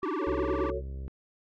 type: tone with tremolo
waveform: sine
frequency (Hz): 1160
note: D6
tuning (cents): -22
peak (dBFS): -33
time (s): 0.02-0.72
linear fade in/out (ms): 20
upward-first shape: sine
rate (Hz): 19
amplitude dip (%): 75
type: tone with vibrato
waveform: square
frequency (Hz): 340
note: F4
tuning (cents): -46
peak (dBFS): -30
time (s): 0.03-0.7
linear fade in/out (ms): 0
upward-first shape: sine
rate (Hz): 19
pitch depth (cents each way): 260
type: chord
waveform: sine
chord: F# minor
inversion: none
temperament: just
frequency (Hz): 370 / 444 / 555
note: F#4 / A4 / C#5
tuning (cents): 0 / +16 / +2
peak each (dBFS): -35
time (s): 0.19-0.82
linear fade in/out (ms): 50
type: harmonic tone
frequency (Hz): 66.8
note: C2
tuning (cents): +36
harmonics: 1 / 2 / 3 / 4 / 5 / 6 / 7 / 8 / 9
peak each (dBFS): -35 / -45 / -53 / -57 / -57 / -54 / -62 / -62 / -64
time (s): 0.27-1.08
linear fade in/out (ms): 0
effects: low-pass 2000 Hz 12 dB/octave